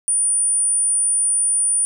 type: tone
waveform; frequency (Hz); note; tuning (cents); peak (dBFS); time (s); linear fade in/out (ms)
sine; 9397; D9; 0; -15; 0.08-1.85; 0
effects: none